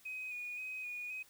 sine tone with vibrato, 2487 Hz, D#7, 1 cent flat, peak -39 dBFS, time 0.05-1.23 s, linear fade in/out 10 ms, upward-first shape square, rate 1.9 Hz, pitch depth 23 cents each way, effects tanh soft clip ceiling -35 dBFS + white hiss -64 dBFS RMS until 1.29 s

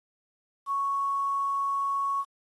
sine tone with quantisation, 1108.7 Hz, C#6, in tune, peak -25 dBFS, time 0.66-2.25 s, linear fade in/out 50 ms, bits 9, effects AAC 32 kbps

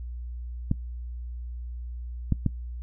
clicks, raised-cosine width 5 ms, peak -10 dBFS, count 3, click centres 0.714 / 2.323 / 2.463 s, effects noise-tail reverb RT60 0.1 s tail -20 dB re dry + added 60 Hz sine -33 dBFS peak until 2.82 s

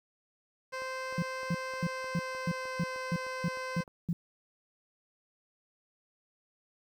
15% pulse tone with pitch glide, 520 to 516.1 Hz, C5 to C5, -11 to -24 cents, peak -29 dBFS, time 0.72-3.84 s, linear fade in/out 20 ms, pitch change -13 cents, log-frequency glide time 1.79-2.94 s
click train, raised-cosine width 1 ms, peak -36 dBFS, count 11, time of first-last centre 0.82-3.878 s, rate 3.27 Hz
sine tone bursts, 170.7 Hz, F3, 39 cents flat, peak -27 dBFS, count 10, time 1.18-4.13 s, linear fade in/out 2 ms, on 43 ms, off 280 ms
effects low-pass 6000 Hz 12 dB/octave + 10-bit

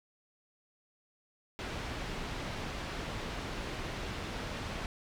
pink low-pass noise, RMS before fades -39 dBFS, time 1.59-4.86 s, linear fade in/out 0 ms, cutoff 4100 Hz, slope 12 dB/octave, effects none

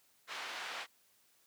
pink band-pass noise, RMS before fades -43 dBFS, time 0.27-0.87 s, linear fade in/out 50 ms, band 1000 to 3700 Hz, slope 12 dB/octave, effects white hiss -70 dBFS RMS until 1.46 s + high-pass 80 Hz 12 dB/octave

